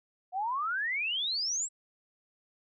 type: exponential sweep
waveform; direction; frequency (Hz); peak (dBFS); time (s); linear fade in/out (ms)
sine; up; 710 to 7902; -29; 0.32-1.69; 50
effects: none